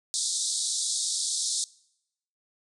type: band-pass noise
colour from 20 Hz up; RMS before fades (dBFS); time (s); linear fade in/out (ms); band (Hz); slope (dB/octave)
white; -29; 0.14-1.64; 0; 3600 to 9500; 96
effects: noise-tail reverb RT60 0.8 s tail -23 dB re dry